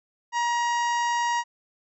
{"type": "harmonic tone", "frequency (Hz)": 950, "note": "A#5", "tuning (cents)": 33, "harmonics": [1, 2, 3, 4, 5, 6, 7, 8], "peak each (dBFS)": [-23, -30, -37, -44, -44, -40, -42, -48], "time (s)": [0.32, 1.44], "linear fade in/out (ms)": 50, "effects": []}